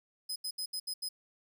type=tone bursts at uneven times; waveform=sawtooth; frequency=5040 Hz; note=D#8; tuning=21 cents sharp; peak=-32 dBFS; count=6; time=0.29-0.36 / 0.44-0.51 / 0.58-0.66 / 0.73-0.8 / 0.87-0.94 / 1.02-1.09 s; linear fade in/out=10 ms; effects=12-bit